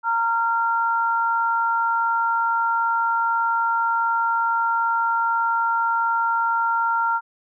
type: tone pair together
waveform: sine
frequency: 922.5 / 1381 Hz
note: A#5 / F6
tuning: -18 / -20 cents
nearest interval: perfect fifth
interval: 698 cents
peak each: -21 dBFS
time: 0.03-7.21 s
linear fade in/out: 50 ms
effects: none